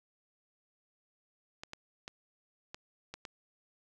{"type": "clicks", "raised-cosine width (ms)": 0.2, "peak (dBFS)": -25, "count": 6, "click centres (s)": [1.635, 1.734, 2.079, 2.745, 3.14, 3.252], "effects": []}